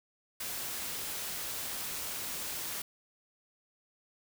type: noise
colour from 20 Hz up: white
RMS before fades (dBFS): -38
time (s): 0.4-2.82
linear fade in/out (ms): 5
effects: none